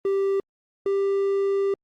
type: tone pair in turn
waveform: triangle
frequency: 392 / 394.7 Hz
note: G4 / G4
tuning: 0 / +12 cents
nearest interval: unison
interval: 12 cents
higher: second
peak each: -18 dBFS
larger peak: neither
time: 0.05-0.4 / 0.86-1.74 s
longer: second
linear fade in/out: 2 ms
effects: Opus 32 kbps